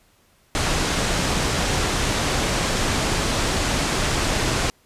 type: low-pass noise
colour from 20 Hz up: pink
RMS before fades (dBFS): -22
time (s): 0.55-4.7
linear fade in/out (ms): 0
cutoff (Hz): 8600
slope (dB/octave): 24
effects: pink hiss -59 dBFS RMS until 4.85 s + resampled to 32000 Hz